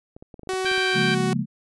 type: clicks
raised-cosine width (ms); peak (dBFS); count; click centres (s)
2; -28; 10; 0.165 / 0.225 / 0.342 / 0.394 / 0.433 / 0.473 / 0.535 / 0.647 / 0.715 / 0.779
type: tone with pitch glide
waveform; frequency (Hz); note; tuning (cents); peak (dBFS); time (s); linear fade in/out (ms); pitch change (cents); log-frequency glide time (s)
sawtooth; 375.1 to 372.1; F#4 to F#4; +24 to +10; -20; 0.49-1.33; 0; -14; 0.76-0.99
type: harmonic tone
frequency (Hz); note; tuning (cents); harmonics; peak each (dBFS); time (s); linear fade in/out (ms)
784; G5; 0; 2 / 3 / 4 / 5 / 6; -24 / -28 / -30 / -32 / -34; 0.65-1.15; 10
type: chord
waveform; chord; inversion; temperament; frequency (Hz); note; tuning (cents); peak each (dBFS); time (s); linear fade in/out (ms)
sine; Bb minor seventh; first; equal with one note detuned; 138.59 / 175.22 / 207.7 / 233.1; Db3 / F3 / Ab3 / Bb3; 0 / +6 / 0 / 0; -27; 0.93-1.46; 50
effects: resampled to 24000 Hz